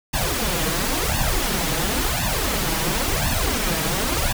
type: noise with flanger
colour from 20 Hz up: pink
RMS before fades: -22 dBFS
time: 0.13-4.33 s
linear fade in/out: 10 ms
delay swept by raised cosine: 1.1 to 6.3 ms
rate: 0.95 Hz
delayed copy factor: +0.95
effects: none